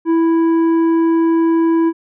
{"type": "tone with tanh clipping", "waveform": "sine", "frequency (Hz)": 329.6, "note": "E4", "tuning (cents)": 0, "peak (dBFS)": -12, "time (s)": [0.05, 1.93], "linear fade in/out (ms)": 50, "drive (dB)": 8, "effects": []}